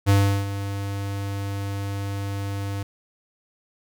square tone with ADSR envelope, 99.5 Hz, G2, 26 cents sharp, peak -14 dBFS, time 0.06-2.83 s, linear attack 33 ms, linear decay 360 ms, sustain -13 dB, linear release 4 ms, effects none

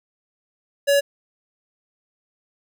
square tone, 565 Hz, C#5, 33 cents sharp, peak -15 dBFS, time 0.87-1.01 s, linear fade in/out 20 ms, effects none

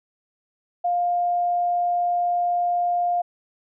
sine tone, 704 Hz, F5, 14 cents sharp, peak -19 dBFS, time 0.84-3.22 s, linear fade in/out 10 ms, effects none

